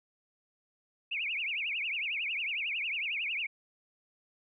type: tone with vibrato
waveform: sine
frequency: 2489 Hz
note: D#7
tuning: in tune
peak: -31 dBFS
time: 1.11-3.47 s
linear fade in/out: 10 ms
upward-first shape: triangle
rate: 11 Hz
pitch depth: 280 cents each way
effects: none